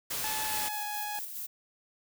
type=noise; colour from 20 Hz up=white; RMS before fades=-34 dBFS; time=0.1-0.69 s; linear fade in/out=10 ms
type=tone with pitch glide; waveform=sawtooth; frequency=865 to 835.5 Hz; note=A5 to G#5; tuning=-30 to +10 cents; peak=-31 dBFS; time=0.24-1.19 s; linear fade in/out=0 ms; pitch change=-60 cents; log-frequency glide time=0.45-0.83 s
type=noise with tremolo; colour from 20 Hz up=violet; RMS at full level=-38 dBFS; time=0.52-1.47 s; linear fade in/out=10 ms; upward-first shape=square; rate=4.8 Hz; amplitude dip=35%
effects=none